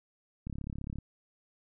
click train, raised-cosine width 5 ms, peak -26 dBFS, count 19, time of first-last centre 0.47-0.986 s, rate 34.9 Hz, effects none

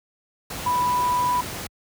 sine tone in noise, 987.8 Hz, B5, in tune, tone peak -19 dBFS, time 0.66-1.41 s, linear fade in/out 5 ms, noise pink, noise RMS -32 dBFS, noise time 0.5-1.67 s, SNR +10 dB, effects high-pass 60 Hz 12 dB/octave

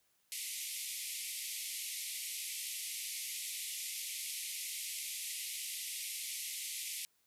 white band-pass noise, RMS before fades -42 dBFS, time 0.32-7.05 s, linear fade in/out 0 ms, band 2000 to 13000 Hz, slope 96 dB/octave, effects white hiss -75 dBFS RMS until 7.26 s

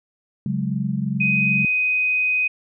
sine chord, C# suspended fourth, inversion none, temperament equal, 138.59 / 185 / 207.7 Hz, C#3 / F#3 / G#3, 0 / 0 / 0 cents, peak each -25 dBFS, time 0.46-1.65 s, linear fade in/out 2 ms
sine tone, 2504 Hz, D#7, 10 cents sharp, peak -17 dBFS, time 1.2-2.48 s, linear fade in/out 10 ms
effects none

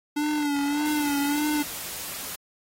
square tone with vibrato, 292 Hz, D4, 10 cents flat, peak -24 dBFS, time 0.16-1.63 s, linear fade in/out 10 ms, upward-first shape sine, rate 1.7 Hz, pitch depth 53 cents each way
white noise, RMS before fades -35 dBFS, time 0.85-2.36 s, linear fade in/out 10 ms
effects AAC 48 kbps

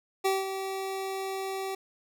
25% pulse tone with ADSR envelope, 385.2 Hz, G4, 30 cents flat, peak -19 dBFS, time 0.24-1.75 s, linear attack 16 ms, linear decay 190 ms, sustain -9 dB, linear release 5 ms, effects none

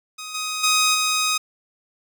10% pulse tone with level steps, 1255 Hz, D#6, 15 cents sharp, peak -24 / -17 / -8 / -11 dBFS, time 0.18-1.38 s, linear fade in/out 10 ms, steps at 0.34 / 0.63 / 0.94 s, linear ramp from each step 10 ms, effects none

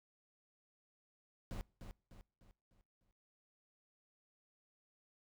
brown noise with echo, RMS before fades -43 dBFS, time 1.51-1.61 s, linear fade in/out 0 ms, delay 300 ms, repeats 5, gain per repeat -7 dB, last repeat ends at 3.11 s, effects noise-tail reverb RT60 0.5 s tail -25 dB re dry

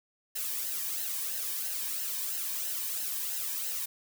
blue noise with flanger, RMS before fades -34 dBFS, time 0.35-3.86 s, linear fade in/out 10 ms, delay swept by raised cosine 0.85 to 1.5 ms, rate 3 Hz, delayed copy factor -0.6, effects none

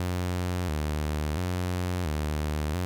sawtooth tone with vibrato, 82.5 Hz, E2, 2 cents sharp, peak -23 dBFS, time 0-2.85 s, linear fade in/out 0 ms, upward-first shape square, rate 0.73 Hz, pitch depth 150 cents each way, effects none

